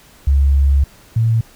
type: tone pair in turn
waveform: sine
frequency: 69.3 / 113.39 Hz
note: C#2 / A#2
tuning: 0 / -47 cents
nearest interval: major sixth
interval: 853 cents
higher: second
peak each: -9 / -11 dBFS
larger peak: first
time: 0.27-0.84 / 1.16-1.41 s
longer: first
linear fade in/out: 5 ms
effects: pink hiss -46 dBFS RMS until 1.55 s